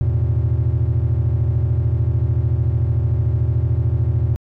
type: chord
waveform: triangle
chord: E suspended fourth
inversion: none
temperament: equal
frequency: 82.41 / 110 / 123.47 Hz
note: E2 / A2 / B2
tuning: 0 / 0 / 0 cents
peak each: -17 dBFS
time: 0.01-4.36 s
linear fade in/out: 0 ms
effects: tanh soft clip ceiling -7 dBFS